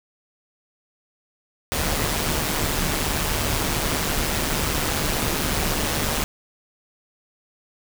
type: noise with amplitude modulation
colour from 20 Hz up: pink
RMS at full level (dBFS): -21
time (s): 1.72-6.24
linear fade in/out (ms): 0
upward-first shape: sine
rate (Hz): 150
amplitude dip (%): 55
effects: none